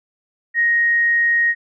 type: tone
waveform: sine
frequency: 1873 Hz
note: A#6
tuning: 8 cents sharp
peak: -13 dBFS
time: 0.54-1.55 s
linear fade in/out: 50 ms
effects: none